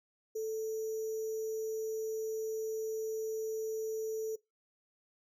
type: tone with sample-and-hold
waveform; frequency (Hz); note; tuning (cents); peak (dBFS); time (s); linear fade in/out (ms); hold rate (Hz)
sine; 440; A4; 0; -33; 0.35-4.36; 10; 6300
effects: noise-tail reverb RT60 0.2 s tail -21 dB re dry